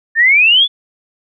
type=exponential sweep; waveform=sine; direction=up; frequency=1760 to 3520 Hz; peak=-6 dBFS; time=0.15-0.68 s; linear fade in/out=50 ms; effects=none